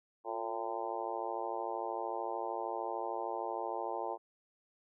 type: harmonic tone with a mistuned harmonic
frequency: 113.2 Hz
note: A2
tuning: 50 cents sharp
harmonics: 3 / 4 / 5 / 6 / 7 / 8 / 9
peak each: -44 / -43 / -43 / -43 / -41 / -42 / -46 dBFS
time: 0.24-4.18 s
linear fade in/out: 50 ms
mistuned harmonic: 3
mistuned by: +60 cents
effects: none